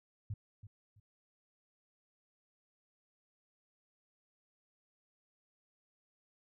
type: tone with echo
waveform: sine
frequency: 103.83 Hz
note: G#2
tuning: in tune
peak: -36 dBFS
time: 0.3-0.34 s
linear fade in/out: 5 ms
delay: 330 ms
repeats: 2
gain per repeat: -12 dB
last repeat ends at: 1 s
effects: none